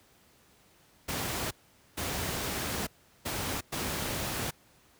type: noise bursts at uneven times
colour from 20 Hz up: pink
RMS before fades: -33 dBFS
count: 4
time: 1.08-1.51 / 1.97-2.87 / 3.25-3.61 / 3.72-4.51 s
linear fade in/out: 10 ms
effects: pink hiss -62 dBFS RMS until 4.99 s + high-pass 60 Hz 12 dB/octave